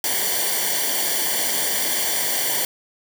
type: noise with comb filter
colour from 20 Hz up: white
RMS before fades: -22 dBFS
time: 0.04-2.65 s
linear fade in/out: 2 ms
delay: 0.77 ms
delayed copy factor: -0.85
effects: none